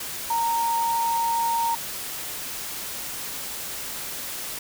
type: tone in noise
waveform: sine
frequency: 926 Hz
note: A#5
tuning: 12 cents flat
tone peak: -21 dBFS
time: 0.3-1.75 s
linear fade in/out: 5 ms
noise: white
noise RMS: -33 dBFS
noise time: 0-4.59 s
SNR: +9 dB
effects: none